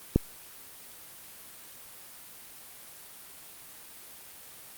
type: click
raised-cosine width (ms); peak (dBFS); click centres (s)
3; -7; 0.16
effects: white hiss -48 dBFS RMS until 4.77 s + Opus 32 kbps